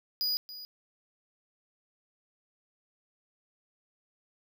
square tone with echo, 4919 Hz, D#8, 21 cents flat, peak -28 dBFS, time 0.21-0.37 s, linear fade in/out 0 ms, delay 280 ms, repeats 1, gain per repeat -14 dB, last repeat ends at 0.65 s, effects none

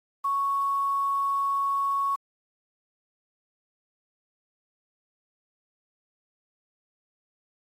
sine tone with quantisation, 1108.7 Hz, C#6, in tune, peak -23 dBFS, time 0.24-2.16 s, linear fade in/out 10 ms, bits 8, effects AAC 48 kbps

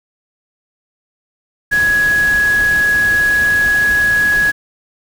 sine tone in noise, 1673 Hz, G#6, 12 cents sharp, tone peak -10 dBFS, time 1.71-4.52 s, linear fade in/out 20 ms, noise pink, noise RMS -26 dBFS, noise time 1.71-4.52 s, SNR +13 dB, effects none

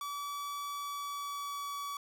45% pulse tone with pitch glide, 1147 to 1139.1 Hz, D6 to C#6, -41 to +47 cents, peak -37 dBFS, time 0.01-1.97 s, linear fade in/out 2 ms, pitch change -12 cents, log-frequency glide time 0.73-1.75 s, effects none

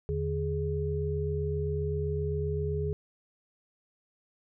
sine tone cluster, 81.5 / 149.2 / 416 Hz, E2 / D3 / G#4, -19 / +28 / +3 cents, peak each -32 / -33 / -32 dBFS, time 0.09-2.93 s, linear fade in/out 0 ms, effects none

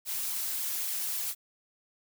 blue noise with flanger, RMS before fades -33 dBFS, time 0.05-1.35 s, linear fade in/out 50 ms, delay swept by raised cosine 0.91 to 5.61 ms, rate 3.5 Hz, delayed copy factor +0.55, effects none

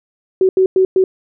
sine tone bursts at uneven times, 376.7 Hz, F#4, 31 cents sharp, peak -8 dBFS, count 4, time 0.41-0.49 / 0.57-0.66 / 0.76-0.85 / 0.96-1.04 s, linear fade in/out 2 ms, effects none

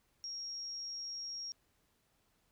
sine tone, 5588 Hz, F8, in tune, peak -40 dBFS, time 0.24-1.52 s, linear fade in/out 0 ms, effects pink hiss -75 dBFS RMS until 2.51 s

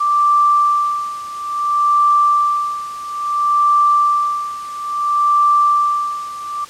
sine tone with tremolo, 1174.7 Hz, D6, in tune, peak -9 dBFS, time 0-6.65 s, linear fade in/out 10 ms, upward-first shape sine, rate 0.59 Hz, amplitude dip 85%, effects white hiss -38 dBFS RMS until 6.69 s + low-pass 8000 Hz 12 dB/octave

